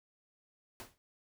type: noise with exponential decay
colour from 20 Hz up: pink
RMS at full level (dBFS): -43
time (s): 0.8-0.98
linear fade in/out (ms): 0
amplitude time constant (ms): 39
effects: none